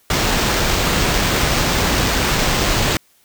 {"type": "noise with sample-and-hold", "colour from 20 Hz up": "pink", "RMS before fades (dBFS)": -17, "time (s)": [0.1, 2.97], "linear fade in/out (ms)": 2, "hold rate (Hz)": 11025, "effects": ["white hiss -56 dBFS RMS until 3.24 s"]}